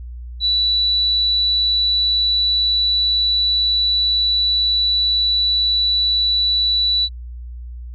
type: tone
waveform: sine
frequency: 3951 Hz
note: B7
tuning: in tune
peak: -14 dBFS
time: 0.4-7.09 s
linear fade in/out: 50 ms
effects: added 60 Hz sine -29 dBFS peak until 7.94 s